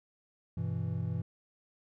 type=chord; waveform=triangle; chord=E minor; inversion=first; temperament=equal; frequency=98 / 123.47 / 164.81 Hz; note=G2 / B2 / E3; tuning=0 / 0 / 0 cents; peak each=-34 dBFS; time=0.57-1.22 s; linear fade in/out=5 ms; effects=none